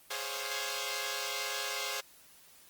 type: chord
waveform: 5% pulse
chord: Db major seventh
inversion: second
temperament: equal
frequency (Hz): 415.3 / 523.3 / 554.4 / 698.5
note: Ab4 / C5 / Db5 / F5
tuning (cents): 0 / 0 / 0 / 0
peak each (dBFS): -29 / -27 / -28 / -30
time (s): 0.1-2.01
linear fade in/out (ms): 10
effects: white hiss -59 dBFS RMS until 2.69 s + Opus 24 kbps